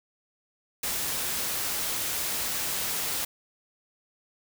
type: noise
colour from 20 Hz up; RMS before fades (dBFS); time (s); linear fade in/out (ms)
white; -30; 0.83-3.25; 5
effects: none